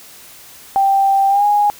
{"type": "tone with pitch glide", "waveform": "sine", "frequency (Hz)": [785, 825], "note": ["G5", "G#5"], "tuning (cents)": [2, -12], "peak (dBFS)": -10, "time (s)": [0.76, 1.7], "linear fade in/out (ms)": 0, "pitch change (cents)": 86, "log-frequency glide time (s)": [1.29, 1.45], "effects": ["white hiss -40 dBFS RMS until 1.79 s"]}